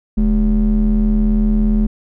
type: ring-modulated tone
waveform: triangle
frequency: 87.31 Hz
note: F2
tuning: in tune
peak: -6 dBFS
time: 0.17-1.87 s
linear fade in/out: 10 ms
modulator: 126 Hz
effects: none